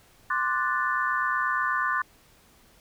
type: chord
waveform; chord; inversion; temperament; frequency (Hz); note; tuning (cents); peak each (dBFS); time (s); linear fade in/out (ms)
sine; D dominant seventh; third; equal; 1046.5 / 1174.7 / 1480 / 1760; C6 / D6 / F#6 / A6; 0 / 0 / 0 / 0; -29; 0.3-2.02; 5
effects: pink hiss -58 dBFS RMS until 2.8 s